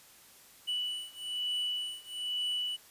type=beating tone pair; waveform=triangle; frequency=2960 / 2961.1 Hz; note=F#7 / F#7; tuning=0 / +1 cents; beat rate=1.1 Hz; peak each=-34 / -35 dBFS; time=0.67-2.77 s; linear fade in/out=20 ms; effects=white hiss -57 dBFS RMS until 2.9 s + resampled to 32000 Hz